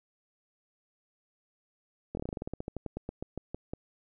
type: slowing click train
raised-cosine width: 2 ms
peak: -22 dBFS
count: 21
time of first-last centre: 2.15-3.735 s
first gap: 22 ms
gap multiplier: 1.12
effects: none